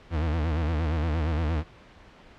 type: tone with vibrato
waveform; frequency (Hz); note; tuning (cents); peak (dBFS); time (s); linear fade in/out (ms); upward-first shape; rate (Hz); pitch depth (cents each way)
40% pulse; 79; D#2; +27; -23; 0.1-1.64; 50; sine; 8.6; 120
effects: pink hiss -51 dBFS RMS until 2.38 s + low-pass 3000 Hz 12 dB/octave